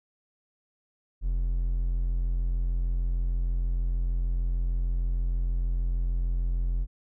triangle tone, 43.24 Hz, F1, 16 cents flat, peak -22 dBFS, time 1.21-6.87 s, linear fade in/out 50 ms, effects none

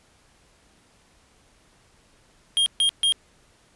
square tone bursts, 3225 Hz, G7, 48 cents sharp, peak -18 dBFS, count 3, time 2.57-3.123 s, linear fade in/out 0 ms, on 91 ms, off 140 ms, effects pink hiss -59 dBFS RMS until 3.75 s + resampled to 24000 Hz

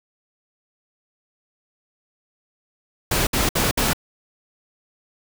pink noise bursts, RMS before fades -20 dBFS, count 4, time 3.11-3.933 s, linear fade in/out 5 ms, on 160 ms, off 61 ms, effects none

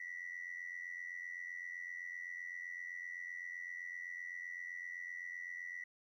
sine tone with amplitude modulation, 1955 Hz, B6, 18 cents flat, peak -38 dBFS, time 0-5.84 s, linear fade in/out 5 ms, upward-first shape sine, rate 87.8 Hz, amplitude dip 85%, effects tanh soft clip ceiling -37 dBFS + 13-bit

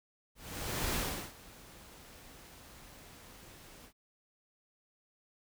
pink noise with ADSR envelope, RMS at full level -33 dBFS, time 0.35-3.93 s, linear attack 590 ms, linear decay 380 ms, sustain -21 dB, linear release 78 ms, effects none

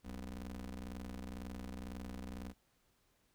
25% pulse ring-modulated tone, 62 Hz, B1, 7 cents sharp, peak -37 dBFS, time 0.03-2.54 s, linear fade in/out 50 ms, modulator 135 Hz, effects pink hiss -75 dBFS RMS until 3.34 s

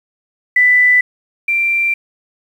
sine tone pair in turn, 1988 / 2360 Hz, B6 / D7, +11 / +8 cents, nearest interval minor third, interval 297 cents, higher second, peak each -7 / -12 dBFS, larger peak first, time 0.56-1.01 / 1.48-1.94 s, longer second, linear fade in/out 5 ms, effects 7-bit

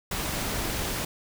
pink noise, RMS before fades -30 dBFS, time 0.11-1.05 s, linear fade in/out 5 ms, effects none

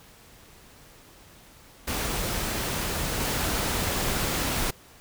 pink noise with level steps, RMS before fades -29 / -27 dBFS, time 1.87-4.71 s, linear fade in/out 10 ms, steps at 3.2 s, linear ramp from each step 5 ms, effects pink hiss -52 dBFS RMS until 5 s

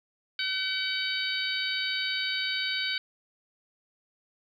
harmonic tone, 759 Hz, F#5, 44 cents sharp, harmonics 2 / 3 / 4 / 5 / 6, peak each -34 / -34 / -34 / -34 / -34 dBFS, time 0.39-2.98 s, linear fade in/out 2 ms, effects 10-bit

